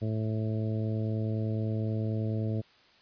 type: harmonic tone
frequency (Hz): 109.5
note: A2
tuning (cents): -8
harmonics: 1 / 2 / 3 / 4 / 5 / 6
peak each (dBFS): -29 / -35 / -39 / -41 / -43 / -45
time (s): 0.01-2.62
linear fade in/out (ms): 20
effects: white hiss -60 dBFS RMS until 3.01 s + resampled to 11025 Hz